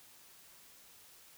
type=silence; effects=white hiss -59 dBFS RMS until 1.37 s